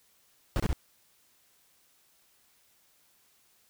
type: noise bursts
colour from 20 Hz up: brown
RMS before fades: -27 dBFS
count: 3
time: 0.56-0.729 s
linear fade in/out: 0 ms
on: 39 ms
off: 26 ms
effects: white hiss -66 dBFS RMS until 3.69 s